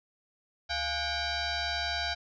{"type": "tone with frequency modulation", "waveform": "sine", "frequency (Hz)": 1606, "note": "G6", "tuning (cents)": 41, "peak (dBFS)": -29, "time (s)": [0.69, 2.15], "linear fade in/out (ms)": 20, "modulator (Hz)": 767, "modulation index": 4.4, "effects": []}